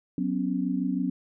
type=chord; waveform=sine; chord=F# suspended fourth; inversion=none; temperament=equal with one note detuned; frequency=185 / 250.7 / 277.2 Hz; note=F#3 / B3 / C#4; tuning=0 / +26 / 0 cents; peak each=-29 dBFS; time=0.18-1.1 s; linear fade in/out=2 ms; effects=none